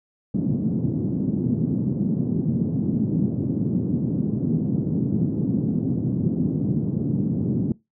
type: band-pass noise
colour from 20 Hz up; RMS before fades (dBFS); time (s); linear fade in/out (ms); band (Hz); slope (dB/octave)
white; -23; 0.34-7.72; 2; 120 to 260; 24
effects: noise-tail reverb RT60 0.2 s tail -22 dB re dry